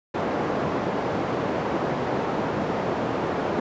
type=band-pass noise; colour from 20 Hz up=white; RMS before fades=-26 dBFS; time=0.14-3.6 s; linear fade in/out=5 ms; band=130 to 690 Hz; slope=12 dB/octave; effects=resampled to 16000 Hz